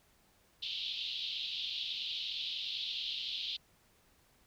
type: band-pass noise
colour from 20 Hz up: white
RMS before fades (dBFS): -39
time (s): 0.62-3.57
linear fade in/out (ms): 10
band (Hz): 3000 to 4000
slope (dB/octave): 48
effects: pink hiss -68 dBFS RMS until 4.46 s